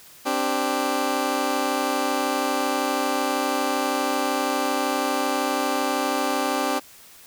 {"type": "chord", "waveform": "15% pulse", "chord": "C suspended second", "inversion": "none", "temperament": "just", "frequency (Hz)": [261.6, 294.3, 392.4], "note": ["C4", "D4", "G4"], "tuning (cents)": [0, 4, 2], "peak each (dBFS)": [-20, -20, -23], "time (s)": [0.25, 6.8], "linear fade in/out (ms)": 20, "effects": ["white hiss -48 dBFS RMS until 7.26 s"]}